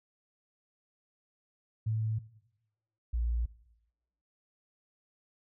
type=tone pair in turn; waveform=sine; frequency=110 / 58.27 Hz; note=A2 / A#1; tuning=0 / 0 cents; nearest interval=major seventh; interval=1100 cents; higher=first; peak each=-28 dBFS; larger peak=neither; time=1.86-2.19 / 3.13-3.46 s; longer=neither; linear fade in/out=10 ms; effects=noise-tail reverb RT60 0.9 s tail -18 dB re dry